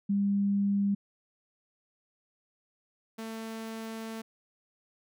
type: tone pair in turn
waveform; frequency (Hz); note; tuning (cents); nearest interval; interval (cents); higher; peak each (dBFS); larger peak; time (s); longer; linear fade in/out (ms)
sine / sawtooth; 200.3 / 223.5; G3 / A3; +38 / +27; major second; 189; second; -24 / -33; first; 0.09-0.95 / 3.18-4.22; second; 10
effects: none